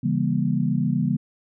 sine chord, C# diminished seventh, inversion none, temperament just, 138.59 / 166.31 / 199.57 / 239.5 Hz, C#3 / E3 / G3 / Bb3, 0 / +16 / +31 / +47 cents, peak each -25 dBFS, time 0.03-1.17 s, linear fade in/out 10 ms, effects none

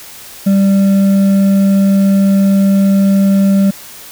triangle tone with hard clipping, 196 Hz, G3, in tune, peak -8 dBFS, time 0.46-3.71 s, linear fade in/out 10 ms, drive 8 dB, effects white hiss -33 dBFS RMS until 4.11 s

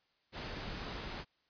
pink noise, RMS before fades -42 dBFS, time 0.32-1.25 s, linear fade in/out 50 ms, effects white hiss -75 dBFS RMS until 1.49 s + resampled to 11025 Hz

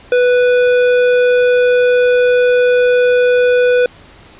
triangle tone with tanh clipping, 493.9 Hz, B4, in tune, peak -10 dBFS, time 0.12-3.86 s, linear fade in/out 2 ms, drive 18 dB, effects pink hiss -41 dBFS RMS until 4.39 s + resampled to 8000 Hz

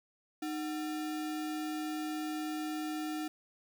sine tone with sample-and-hold, 308.2 Hz, D#4, 16 cents flat, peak -34 dBFS, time 0.42-3.28 s, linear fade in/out 5 ms, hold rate 1050 Hz, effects none

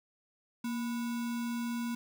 sine tone with sample-and-hold, 235.1 Hz, A#3, 15 cents sharp, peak -32 dBFS, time 0.64-1.95 s, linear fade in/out 5 ms, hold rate 1225 Hz, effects none

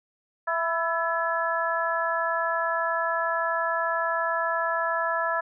harmonic tone with a mistuned harmonic, 331.5 Hz, E4, 10 cents sharp, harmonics 2 / 3 / 4 / 5, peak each -29 / -29 / -29 / -29 dBFS, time 0.47-5.41 s, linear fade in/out 10 ms, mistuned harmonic 5, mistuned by +48 cents, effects none

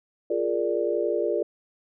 sine chord, Bb dominant seventh, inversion second, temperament equal, 349.2 / 415.3 / 466.2 / 587.3 Hz, F4 / Ab4 / Bb4 / D5, 0 / 0 / 0 / 0 cents, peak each -28 dBFS, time 0.3-1.43 s, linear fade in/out 5 ms, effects none

